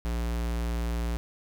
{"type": "tone", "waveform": "square", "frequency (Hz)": 58.27, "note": "A#1", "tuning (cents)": 0, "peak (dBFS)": -28, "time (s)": [0.05, 1.17], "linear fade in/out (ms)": 0, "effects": []}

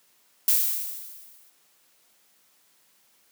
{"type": "noise with exponential decay", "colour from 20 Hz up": "violet", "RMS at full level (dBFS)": -18, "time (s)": [0.48, 1.5], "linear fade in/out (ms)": 2, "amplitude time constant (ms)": 220, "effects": ["white hiss -63 dBFS RMS until 3.31 s", "high-pass 150 Hz 12 dB/octave"]}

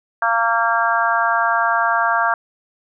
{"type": "harmonic tone", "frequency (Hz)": 230, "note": "A#3", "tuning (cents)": -23, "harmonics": [3, 4, 5, 6, 7], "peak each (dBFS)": [-21, -21, -21, -21, -21], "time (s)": [0.22, 2.34], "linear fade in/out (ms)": 2, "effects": []}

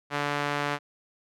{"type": "tone with band-pass filter", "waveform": "sawtooth", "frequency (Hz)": 145, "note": "D3", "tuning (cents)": -22, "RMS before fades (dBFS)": -29, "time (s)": [0.1, 0.79], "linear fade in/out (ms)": 50, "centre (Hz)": 1500, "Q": 0.78, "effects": []}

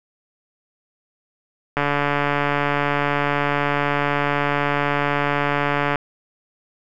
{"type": "click train", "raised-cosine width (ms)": 0.5, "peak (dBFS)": -5, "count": 604, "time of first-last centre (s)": [1.77, 5.957], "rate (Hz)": 144, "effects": []}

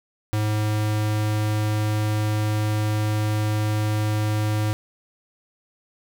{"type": "tone", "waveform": "square", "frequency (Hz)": 106.6, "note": "G#2", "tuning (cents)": 46, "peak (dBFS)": -21, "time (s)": [0.33, 4.73], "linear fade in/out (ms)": 0, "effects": []}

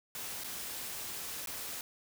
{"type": "noise with dropouts", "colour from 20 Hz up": "white", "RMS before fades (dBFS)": -41, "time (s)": [0.15, 1.81], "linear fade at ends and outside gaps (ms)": 1, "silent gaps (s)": [[0.437, 0.443], [1.46, 1.472]], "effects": []}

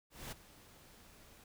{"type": "noise with ADSR envelope", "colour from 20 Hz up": "pink", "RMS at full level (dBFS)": -44, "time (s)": [0.1, 1.44], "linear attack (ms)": 220, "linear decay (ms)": 12, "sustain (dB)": -16, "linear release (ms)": 4, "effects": []}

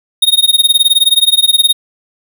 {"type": "tone with tremolo", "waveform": "square", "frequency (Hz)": 3714, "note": "A#7", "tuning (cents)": -7, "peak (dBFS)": -4, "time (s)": [0.22, 1.73], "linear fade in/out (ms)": 5, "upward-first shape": "sine", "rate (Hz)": 19, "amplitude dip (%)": 95, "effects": []}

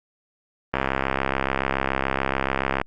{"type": "click train", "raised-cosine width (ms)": 0.5, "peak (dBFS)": -6, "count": 140, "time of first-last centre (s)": [0.74, 2.815], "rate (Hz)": 67, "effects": ["Opus 32 kbps"]}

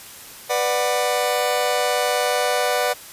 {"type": "chord", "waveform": "sawtooth", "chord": "B minor", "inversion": "none", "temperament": "just", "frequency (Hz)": [493.9, 592.7, 740.8], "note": ["B4", "D5", "F#5"], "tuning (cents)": [0, 16, 2], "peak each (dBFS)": -19, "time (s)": [0.49, 2.94], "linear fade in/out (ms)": 20, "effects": ["white hiss -40 dBFS RMS until 3.12 s", "resampled to 32000 Hz"]}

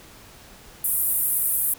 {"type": "band-pass noise", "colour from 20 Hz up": "pink", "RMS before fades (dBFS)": -23, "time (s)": [0.84, 1.74], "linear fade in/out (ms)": 5, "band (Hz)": [9800, 16000], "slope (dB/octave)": 48, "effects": ["pink hiss -47 dBFS RMS until 1.78 s"]}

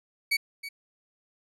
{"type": "tone with echo", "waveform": "30% pulse", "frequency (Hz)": 2259, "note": "C#7", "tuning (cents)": 32, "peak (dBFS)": -20, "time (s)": [0.31, 0.37], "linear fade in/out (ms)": 10, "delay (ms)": 320, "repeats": 1, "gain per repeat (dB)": -13, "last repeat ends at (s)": 0.69, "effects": ["low-pass 12000 Hz 12 dB/octave"]}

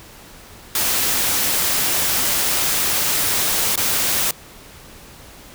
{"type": "noise with dropouts", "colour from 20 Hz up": "white", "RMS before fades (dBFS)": -19, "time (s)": [0.75, 4.31], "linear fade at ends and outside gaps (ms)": 2, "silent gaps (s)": [3.758, 3.775], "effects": ["pink hiss -42 dBFS RMS until 5.54 s"]}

